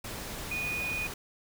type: tone in noise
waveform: sine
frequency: 2475 Hz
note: D#7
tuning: 10 cents flat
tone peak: -31 dBFS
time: 0.51-1.07 s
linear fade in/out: 5 ms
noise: pink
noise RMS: -39 dBFS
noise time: 0.04-1.14 s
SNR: +5 dB
effects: none